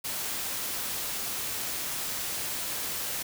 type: noise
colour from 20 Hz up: white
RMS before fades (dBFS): -33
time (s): 0.04-3.23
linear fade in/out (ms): 10
effects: none